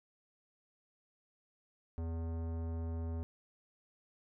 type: tone with tanh clipping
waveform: sine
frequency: 82.5 Hz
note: E2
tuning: 2 cents sharp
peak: -38 dBFS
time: 1.98-3.23 s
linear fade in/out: 0 ms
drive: 18 dB
effects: none